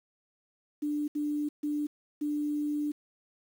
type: tone bursts at uneven times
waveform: sine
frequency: 296 Hz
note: D4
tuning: 14 cents sharp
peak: -28 dBFS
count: 4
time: 0.82-1.08 / 1.15-1.49 / 1.63-1.87 / 2.21-2.92 s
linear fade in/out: 10 ms
effects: 9-bit